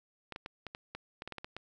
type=clicks; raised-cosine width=0.3 ms; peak=-25 dBFS; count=12; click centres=0.323 / 0.361 / 0.461 / 0.667 / 0.749 / 0.95 / 1.221 / 1.276 / 1.323 / 1.383 / 1.445 / 1.566 s; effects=none